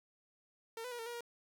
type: tone with pitch steps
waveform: sawtooth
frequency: 454.5 / 499 / 480.3 / 454.6 / 477.6 / 473.2 Hz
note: A#4 / B4 / B4 / A#4 / A#4 / A#4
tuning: -44 / +18 / -48 / -43 / +42 / +26 cents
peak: -38 dBFS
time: 0.77-1.208 s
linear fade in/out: 2 ms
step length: 73 ms
effects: 11-bit